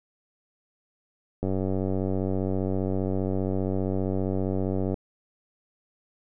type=click train; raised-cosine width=2 ms; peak=-15 dBFS; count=335; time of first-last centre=1.43-4.942 s; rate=95.1 Hz; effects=none